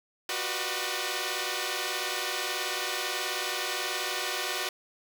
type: tone cluster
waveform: 5% pulse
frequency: 361.2 / 379.7 / 491.8 / 605 Hz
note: F#4 / F#4 / B4 / D#5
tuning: -42 / +45 / -7 / -49 cents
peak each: -24 dBFS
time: 0.29-4.69 s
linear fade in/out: 2 ms
effects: none